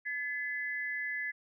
sine tone pair together, 1717 / 2025 Hz, A6 / B6, -43 / +43 cents, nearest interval minor third, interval 286 cents, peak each -36 / -36 dBFS, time 0.05-1.32 s, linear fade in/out 20 ms, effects none

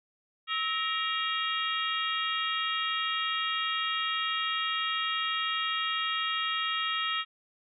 harmonic tone with a mistuned harmonic, 467.9 Hz, A#4, 6 cents sharp, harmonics 3 / 4 / 5 / 6 / 7 / 8, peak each -32 / -36 / -38 / -36 / -34 / -39 dBFS, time 0.47-7.25 s, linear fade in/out 50 ms, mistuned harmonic 3, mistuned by -140 cents, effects none

